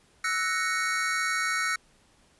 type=chord; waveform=square; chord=F# dominant seventh; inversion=third; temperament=equal; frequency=1318.5 / 1480 / 1864.7 / 2217 Hz; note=E6 / F#6 / A#6 / C#7; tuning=0 / 0 / 0 / 0 cents; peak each=-32 dBFS; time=0.24-1.76 s; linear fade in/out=5 ms; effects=pink hiss -62 dBFS RMS until 2.39 s + resampled to 24000 Hz